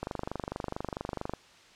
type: click train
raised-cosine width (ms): 1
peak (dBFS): -19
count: 33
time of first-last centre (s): 0.03-1.336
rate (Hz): 24.5
effects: white hiss -56 dBFS RMS until 1.75 s + low-pass 5000 Hz 12 dB/octave